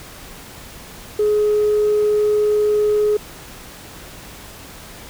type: tone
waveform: sine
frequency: 420.7 Hz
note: G#4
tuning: 22 cents sharp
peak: -12 dBFS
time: 1.19-3.17 s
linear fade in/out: 5 ms
effects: tanh soft clip ceiling -10 dBFS + pink hiss -38 dBFS RMS until 5.09 s